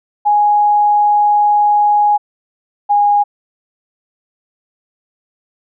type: tone pair in turn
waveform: sine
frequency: 830.6 / 821.5 Hz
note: G#5 / G#5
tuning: 0 / -19 cents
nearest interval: unison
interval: 19 cents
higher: first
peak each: -8 dBFS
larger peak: neither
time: 0.25-2.18 / 2.89-3.24 s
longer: first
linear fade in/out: 20 ms
effects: none